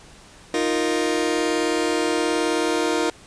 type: chord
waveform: sawtooth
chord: Eb suspended second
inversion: none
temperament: just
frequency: 311.1 / 350 / 466.7 Hz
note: Eb4 / F4 / Bb4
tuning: 0 / +4 / +2 cents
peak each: -20 dBFS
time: 0.54-3.1 s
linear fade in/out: 2 ms
effects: pink hiss -47 dBFS RMS until 3.26 s + resampled to 22050 Hz